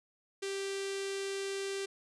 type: tone with notch filter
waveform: sawtooth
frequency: 392 Hz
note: G4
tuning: in tune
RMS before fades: -37 dBFS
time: 0.42-1.86 s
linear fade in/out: 10 ms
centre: 890 Hz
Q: 0.54
effects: resampled to 22050 Hz